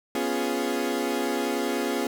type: chord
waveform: 30% pulse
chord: C# dominant seventh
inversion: third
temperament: equal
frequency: 246.9 / 277.2 / 349.2 / 415.3 Hz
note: B3 / C#4 / E#4 / G#4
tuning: 0 / 0 / 0 / 0 cents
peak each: -28 dBFS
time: 0.15-2.07 s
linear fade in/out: 2 ms
effects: none